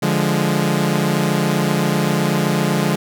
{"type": "chord", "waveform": "sawtooth", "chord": "D diminished", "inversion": "none", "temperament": "equal", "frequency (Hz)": [146.83, 174.61, 207.7], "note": ["D3", "F3", "Ab3"], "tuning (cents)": [0, 0, 0], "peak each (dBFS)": -16, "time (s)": [0.02, 2.96], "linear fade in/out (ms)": 10, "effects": []}